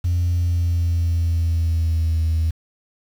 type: tone with pitch glide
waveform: sine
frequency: 87.31 to 80.53 Hz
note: F2 to E2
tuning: 0 to -40 cents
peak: -15 dBFS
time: 0.04-2.51 s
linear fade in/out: 10 ms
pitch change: -140 cents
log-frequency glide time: 0.29-2.23 s
effects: tanh soft clip ceiling -13 dBFS + 7-bit